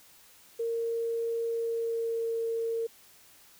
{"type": "tone with pitch glide", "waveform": "sine", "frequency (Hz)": [461.3, 457.1], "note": ["A#4", "A#4"], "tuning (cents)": [-18, -34], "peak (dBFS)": -28, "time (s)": [0.59, 2.87], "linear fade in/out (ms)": 10, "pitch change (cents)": -16, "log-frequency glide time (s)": [1.49, 2.42], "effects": ["white hiss -57 dBFS RMS until 3.59 s"]}